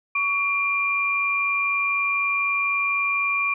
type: tone pair together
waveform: sine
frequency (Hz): 1128 / 2388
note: C#6 / D7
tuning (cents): +30 / +28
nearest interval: octave + minor second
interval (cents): 1298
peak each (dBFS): -26 / -21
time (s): 0.15-3.54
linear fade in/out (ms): 5
effects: none